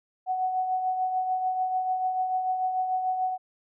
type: tone with tremolo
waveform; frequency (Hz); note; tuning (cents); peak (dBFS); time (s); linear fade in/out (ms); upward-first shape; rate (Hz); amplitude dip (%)
sine; 744; F#5; +9; -22; 0.26-3.38; 50; triangle; 6.8; 50
effects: none